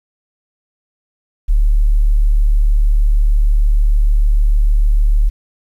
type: tone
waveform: sine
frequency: 36.71 Hz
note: D1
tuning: in tune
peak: -8 dBFS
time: 1.48-5.3 s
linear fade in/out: 20 ms
effects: 8-bit